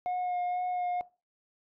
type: tone with vibrato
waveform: sine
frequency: 720 Hz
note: F#5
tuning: 47 cents flat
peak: -26 dBFS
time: 0.06-1.01 s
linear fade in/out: 0 ms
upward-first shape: sine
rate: 2.1 Hz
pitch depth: 15 cents each way
effects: noise-tail reverb RT60 0.3 s tail -21 dB re dry + tanh soft clip ceiling -28 dBFS